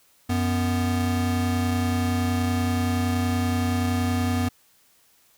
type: tone pair together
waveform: square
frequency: 92.5 / 246.9 Hz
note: F#2 / B3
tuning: 0 / 0 cents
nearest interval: octave + perfect fourth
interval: 1700 cents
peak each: -25 dBFS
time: 0.29-4.49 s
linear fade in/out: 10 ms
effects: white hiss -60 dBFS RMS until 5.37 s